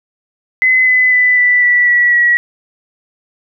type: tone with pitch steps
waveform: sine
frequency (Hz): 2032 / 2013 / 1994.8 / 1976.4 / 1958.3 / 1940.2 / 1922.4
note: B6 / B6 / B6 / B6 / B6 / B6 / B6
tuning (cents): +49 / +33 / +17 / +1 / -15 / -31 / -47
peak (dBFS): -7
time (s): 0.62-2.37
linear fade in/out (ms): 0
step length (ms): 250
effects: none